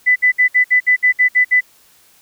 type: tone bursts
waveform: sine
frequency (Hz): 1997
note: B6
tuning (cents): +19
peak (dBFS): -8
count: 10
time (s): 0.06-1.609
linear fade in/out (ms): 20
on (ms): 100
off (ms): 61
effects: white hiss -51 dBFS RMS until 2.21 s